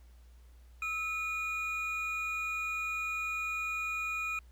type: tone pair together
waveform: triangle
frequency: 1300 / 2450 Hz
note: E6 / D#7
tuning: -24 / -27 cents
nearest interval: major seventh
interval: 1097 cents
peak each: -37 / -32 dBFS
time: 0.82-4.39 s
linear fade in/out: 2 ms
effects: added 60 Hz sine -53 dBFS peak until 4.51 s + pink hiss -69 dBFS RMS until 4.51 s